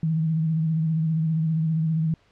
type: tone with vibrato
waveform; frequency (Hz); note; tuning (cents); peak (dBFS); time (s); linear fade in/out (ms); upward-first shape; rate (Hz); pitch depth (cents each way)
sine; 160; D#3; +49; -20; 0.03-2.14; 2; sine; 15; 42
effects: pink hiss -61 dBFS RMS until 2.31 s + low-pass 4000 Hz 12 dB/octave